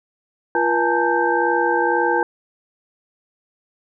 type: tone cluster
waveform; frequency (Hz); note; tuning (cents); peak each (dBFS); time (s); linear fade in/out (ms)
sine; 345.2 / 480 / 840 / 902 / 1566; F4 / B4 / G#5 / A5 / G6; -20 / -49 / +19 / +43 / -2; -22; 0.55-2.23; 2
effects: none